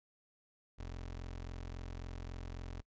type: tone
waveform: 25% pulse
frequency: 43.66 Hz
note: F1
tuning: in tune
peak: -39 dBFS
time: 0.78-2.82 s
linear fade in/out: 20 ms
effects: noise-tail reverb RT60 0.1 s tail -24 dB re dry + resampled to 16000 Hz